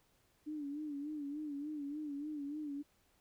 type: tone with vibrato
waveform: sine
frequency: 293.7 Hz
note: D4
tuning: in tune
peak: -39 dBFS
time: 0.46-2.83 s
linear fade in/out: 20 ms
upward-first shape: sine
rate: 3.4 Hz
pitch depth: 80 cents each way
effects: pink hiss -73 dBFS RMS until 3.2 s